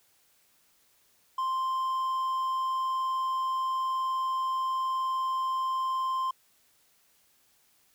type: tone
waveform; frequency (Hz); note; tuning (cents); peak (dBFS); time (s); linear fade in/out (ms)
triangle; 1046.5; C6; 0; -25; 1.38-6.31; 5
effects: white hiss -66 dBFS RMS until 7.94 s